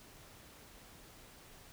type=silence; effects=pink hiss -57 dBFS RMS until 1.72 s